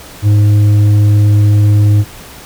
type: tone with tanh clipping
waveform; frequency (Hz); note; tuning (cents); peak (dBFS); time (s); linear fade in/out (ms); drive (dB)
sine; 103.83; G#2; 0; -6; 0.22-2.05; 50; 6
effects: pink hiss -33 dBFS RMS until 2.45 s